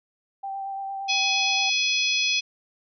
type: tone with vibrato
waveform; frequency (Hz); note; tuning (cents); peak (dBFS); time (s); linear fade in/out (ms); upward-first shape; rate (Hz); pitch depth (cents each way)
sine; 783; G5; -2; -29; 0.43-1.7; 10; sine; 8.7; 15
type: harmonic tone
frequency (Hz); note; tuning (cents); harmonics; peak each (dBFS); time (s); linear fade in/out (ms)
842; G#5; +24; 3 / 4 / 5 / 6 / 7; -24 / -26 / -30 / -29 / -32; 1.08-2.41; 20
effects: none